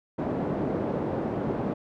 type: band-pass noise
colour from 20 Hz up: pink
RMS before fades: -29 dBFS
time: 0.18-1.74 s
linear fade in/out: 10 ms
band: 180 to 580 Hz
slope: 12 dB/octave
effects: none